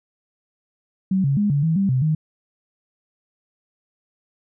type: tone with pitch steps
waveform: sine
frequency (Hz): 190 / 138.6 / 206.1 / 142.8 / 161.7 / 196.1 / 129.1 / 155.7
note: F#3 / C#3 / G#3 / D3 / E3 / G3 / C3 / D#3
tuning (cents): +46 / 0 / -13 / -48 / -33 / +1 / -23 / +2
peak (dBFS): -16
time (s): 1.11-2.15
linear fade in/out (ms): 5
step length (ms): 130
effects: none